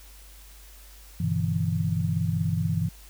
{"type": "chord", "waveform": "sine", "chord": "E minor seventh", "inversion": "first", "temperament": "just", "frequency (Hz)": [98.89, 123.61, 148.33, 164.81], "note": ["G2", "B2", "D3", "E3"], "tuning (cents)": [16, 2, 18, 0], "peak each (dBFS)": [-28, -31, -32, -26], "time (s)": [1.2, 2.89], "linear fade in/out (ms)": 5, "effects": ["added 50 Hz sine -47 dBFS peak until 3.09 s", "white hiss -52 dBFS RMS until 3.09 s"]}